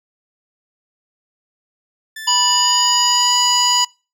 sawtooth tone with pitch glide, 1760 to 1964.2 Hz, A6 to B6, 0 to -10 cents, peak -25 dBFS, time 2.16-3.85 s, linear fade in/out 5 ms, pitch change +190 cents, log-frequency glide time 2.43-3.38 s
harmonic tone, 982 Hz, B5, 10 cents flat, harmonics 1 / 3 / 5 / 7, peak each -18 / -18 / -18 / -18 dBFS, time 2.27-3.85 s, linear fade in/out 10 ms
effects noise-tail reverb RT60 0.3 s tail -23 dB re dry

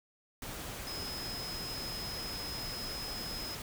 sine tone in noise, 5100 Hz, D#8, 42 cents sharp, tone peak -40 dBFS, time 0.87-3.55 s, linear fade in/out 2 ms, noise pink, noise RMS -42 dBFS, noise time 0.42-3.62 s, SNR -1 dB, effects none

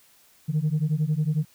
sine beating tone pair, 148.1 / 159.1 Hz, D3 / D#3, +15 / +39 cents, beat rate 11 Hz, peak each -23 dBFS, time 0.48-1.45 s, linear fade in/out 20 ms, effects tanh soft clip ceiling -17 dBFS + white hiss -58 dBFS RMS until 1.54 s

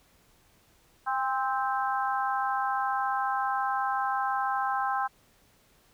harmonic tone with a mistuned harmonic, 261.4 Hz, C4, 1 cent flat, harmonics 3 / 4 / 5 / 6, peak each -29 / -31 / -33 / -35 dBFS, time 1.06-5.08 s, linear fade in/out 20 ms, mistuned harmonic 3, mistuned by +35 cents, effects pink hiss -63 dBFS RMS until 5.93 s

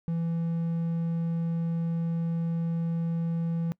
triangle tone, 166.7 Hz, E3, 20 cents sharp, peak -24 dBFS, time 0.08-3.72 s, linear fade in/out 0 ms, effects noise-tail reverb RT60 0.1 s tail -23 dB re dry

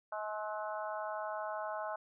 harmonic tone with a mistuned harmonic, 212.4 Hz, G#3, 39 cents sharp, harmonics 3 / 4 / 5 / 6 / 7, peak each -40 / -42 / -44 / -46 / -47 dBFS, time 0.12-1.96 s, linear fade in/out 5 ms, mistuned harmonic 6, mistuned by +26 cents, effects none

